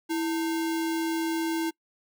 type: tone with sample-and-hold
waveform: sine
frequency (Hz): 327.5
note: E4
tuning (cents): -11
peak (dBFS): -25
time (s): 0.09-1.71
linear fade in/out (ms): 20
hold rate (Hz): 1225
effects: noise-tail reverb RT60 0.1 s tail -24 dB re dry